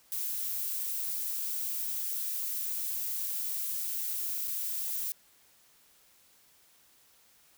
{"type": "noise with dropouts", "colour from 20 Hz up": "violet", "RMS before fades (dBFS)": -34, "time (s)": [0.12, 5.12], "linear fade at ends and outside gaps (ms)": 1, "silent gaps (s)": [4.475, 4.479], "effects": ["white hiss -63 dBFS RMS until 7.57 s"]}